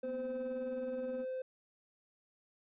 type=tone with tremolo; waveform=sine; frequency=246.9 Hz; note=B3; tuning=in tune; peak=-37 dBFS; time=0.03-1.25 s; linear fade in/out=20 ms; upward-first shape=triangle; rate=19 Hz; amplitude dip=75%
type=tone; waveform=triangle; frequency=517 Hz; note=C5; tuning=21 cents flat; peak=-34 dBFS; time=0.03-1.42 s; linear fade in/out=5 ms
effects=tanh soft clip ceiling -31 dBFS + resampled to 8000 Hz